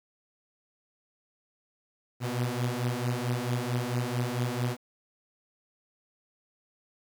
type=beating tone pair; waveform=sawtooth; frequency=120.4 / 124.9 Hz; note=B2 / B2; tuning=-44 / +20 cents; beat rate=4.5 Hz; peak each=-27 dBFS; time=2.2-4.77 s; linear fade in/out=50 ms; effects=9-bit